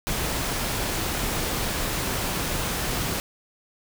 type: noise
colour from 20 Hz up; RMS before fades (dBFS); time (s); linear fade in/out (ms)
pink; -27; 0.07-3.2; 0
effects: none